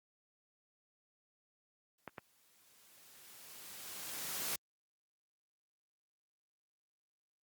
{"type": "noise with exponential growth", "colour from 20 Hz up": "white", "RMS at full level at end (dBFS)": -37, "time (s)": [1.98, 4.56], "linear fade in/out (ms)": 5, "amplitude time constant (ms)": 560}
{"type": "clicks", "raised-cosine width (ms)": 0.5, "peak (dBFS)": -28, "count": 3, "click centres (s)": [2.077, 2.182, 4.534]}
{"effects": ["high-pass 100 Hz 12 dB/octave", "Opus 48 kbps"]}